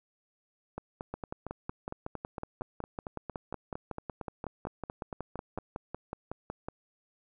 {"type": "two click trains", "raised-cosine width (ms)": 1, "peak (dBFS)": [-23, -22], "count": [22, 31], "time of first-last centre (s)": [[0.78, 5.585], [1.14, 6.685]], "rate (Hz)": [4.37, 5.41], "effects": []}